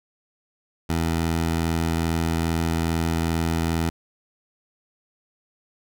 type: tone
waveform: 15% pulse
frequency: 82.41 Hz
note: E2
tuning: in tune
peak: -15 dBFS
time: 0.89-3.9 s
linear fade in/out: 10 ms
effects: none